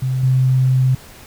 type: tone with level steps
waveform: sine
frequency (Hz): 129.8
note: C3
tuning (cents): -13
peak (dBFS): -16 / -11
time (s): 0.02-0.95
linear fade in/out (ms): 5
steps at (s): 0.23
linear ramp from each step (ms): 5
effects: pink hiss -41 dBFS RMS until 1.26 s